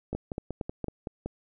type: two click trains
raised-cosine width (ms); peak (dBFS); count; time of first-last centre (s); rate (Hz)
2; -18 / -20; 4 / 7; 0.15-0.843 / 0.13-1.26; 4.33 / 5.31
effects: none